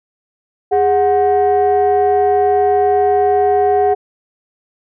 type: tone pair together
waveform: sine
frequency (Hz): 410.1 / 737.5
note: G#4 / F#5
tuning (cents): -22 / -6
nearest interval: minor seventh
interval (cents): 1016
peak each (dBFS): -11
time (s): 0.71-3.95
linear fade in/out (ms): 20
effects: tanh soft clip ceiling -6 dBFS